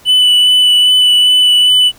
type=tone with vibrato; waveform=triangle; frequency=2982 Hz; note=F#7; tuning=13 cents sharp; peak=-4 dBFS; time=0.05-1.92 s; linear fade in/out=50 ms; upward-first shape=sine; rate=2.5 Hz; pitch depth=11 cents each way; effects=pink hiss -43 dBFS RMS until 1.98 s